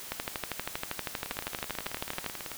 two click trains, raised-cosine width 0.3 ms, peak -21 / -15 dBFS, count 24 / 28, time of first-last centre 1.26-2.517 / 0.12-2.263 s, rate 18.3 / 12.6 Hz, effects white hiss -43 dBFS RMS until 2.57 s

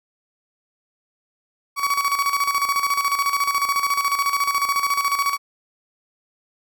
35% pulse tone with tremolo, 1129 Hz, C#6, 31 cents sharp, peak -15 dBFS, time 1.76-5.38 s, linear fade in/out 50 ms, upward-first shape square, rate 14 Hz, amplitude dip 60%, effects none

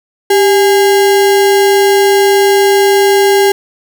sine tone with sample-and-hold, 394.2 Hz, G4, 10 cents sharp, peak -5 dBFS, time 0.3-3.52 s, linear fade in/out 5 ms, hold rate 1225 Hz, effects none

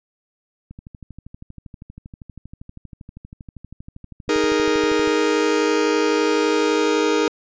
click train, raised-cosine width 5 ms, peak -25 dBFS, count 56, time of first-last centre 0.71-5.075 s, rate 12.6 Hz
45% pulse chord, D# suspended fourth, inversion none, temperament just, 311.1 / 414.8 / 466.7 Hz, D#4 / G#4 / A#4, 0 / -2 / +2 cents, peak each -21 dBFS, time 4.29-7.28 s, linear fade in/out 2 ms
effects resampled to 16000 Hz

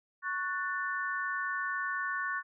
sine chord, F# minor, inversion second, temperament just, 1110 / 1480 / 1776 Hz, C#6 / F#6 / A6, +2 / 0 / +16 cents, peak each -36 / -35 / -36 dBFS, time 0.22-2.43 s, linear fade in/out 50 ms, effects none

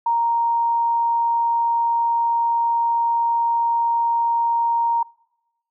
sine tone, 932.3 Hz, A#5, in tune, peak -16 dBFS, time 0.06-5.03 s, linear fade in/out 5 ms, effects noise-tail reverb RT60 1.0 s tail -26 dB re dry

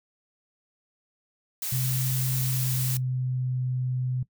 blue noise, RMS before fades -31 dBFS, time 1.62-2.97 s, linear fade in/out 2 ms
sine tone with pitch glide, 128.9 to 127.05 Hz, C3 to B2, -26 to +49 cents, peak -25 dBFS, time 1.72-4.23 s, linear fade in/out 5 ms, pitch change -25 cents, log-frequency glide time 2.39-3.62 s
effects noise-tail reverb RT60 0.1 s tail -18 dB re dry

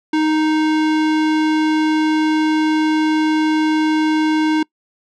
square tone, 311.1 Hz, D#4, in tune, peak -14 dBFS, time 0.13-4.63 s, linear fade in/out 5 ms, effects noise-tail reverb RT60 0.1 s tail -25 dB re dry + low-pass 4000 Hz 12 dB/octave

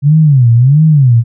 sine tone with vibrato, 135.6 Hz, C#3, 38 cents flat, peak -3 dBFS, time 0.02-1.24 s, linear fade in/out 50 ms, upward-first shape sine, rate 1.5 Hz, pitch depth 270 cents each way, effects none

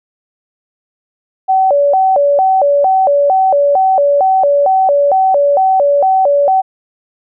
sine tone with vibrato, 659.3 Hz, E5, in tune, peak -7 dBFS, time 1.48-6.62 s, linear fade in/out 20 ms, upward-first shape square, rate 2.2 Hz, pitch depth 250 cents each way, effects none

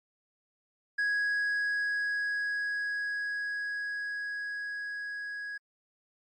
triangle tone with level ramp, 1661.2 Hz, G#6, in tune, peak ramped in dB -24 to -34 dBFS, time 0.98-5.58 s, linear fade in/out 10 ms, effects MP3 32 kbps

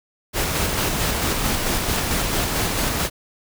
pink noise with tremolo, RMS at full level -21 dBFS, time 0.33-3.1 s, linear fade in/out 50 ms, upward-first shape square, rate 4.5 Hz, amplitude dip 25%, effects none

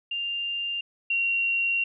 sine tone pair in turn, 2794 / 2751 Hz, F7 / F7, 0 / -27 cents, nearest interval unison, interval 27 cents, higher first, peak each -27 / -22 dBFS, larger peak second, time 0.11-0.81 / 1.1-1.84 s, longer second, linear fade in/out 5 ms, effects none

